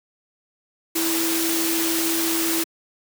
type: tone in noise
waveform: sine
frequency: 329.6 Hz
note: E4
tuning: in tune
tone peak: -23 dBFS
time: 0.95-2.64 s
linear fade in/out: 10 ms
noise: white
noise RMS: -24 dBFS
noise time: 0.95-2.64 s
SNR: -2 dB
effects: high-pass 200 Hz 12 dB/octave